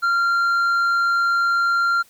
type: tone with tanh clipping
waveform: triangle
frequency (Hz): 1384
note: F6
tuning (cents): -16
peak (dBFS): -17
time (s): 0.02-2.03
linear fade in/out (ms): 20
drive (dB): 9
effects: white hiss -54 dBFS RMS until 2.09 s